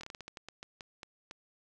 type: slowing click train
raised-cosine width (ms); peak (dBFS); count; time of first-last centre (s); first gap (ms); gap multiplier
0.2; -27; 13; 0.01-1.311; 24; 1.25
effects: none